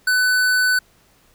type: tone with hard clipping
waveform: sine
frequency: 1500 Hz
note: F#6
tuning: 23 cents sharp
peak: -16 dBFS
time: 0.07-0.79 s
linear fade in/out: 5 ms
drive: 17 dB
effects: pink hiss -56 dBFS RMS until 1.34 s